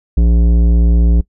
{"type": "tone with tanh clipping", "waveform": "sine", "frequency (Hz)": 57.8, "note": "A#1", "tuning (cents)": -14, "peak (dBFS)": -9, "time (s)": [0.17, 1.21], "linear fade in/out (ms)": 5, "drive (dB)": 13, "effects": ["noise-tail reverb RT60 0.1 s tail -21 dB re dry"]}